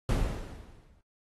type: noise with exponential decay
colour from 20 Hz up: brown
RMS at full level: -24 dBFS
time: 0.09-1.01 s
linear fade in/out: 1 ms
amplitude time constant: 200 ms
effects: AAC 32 kbps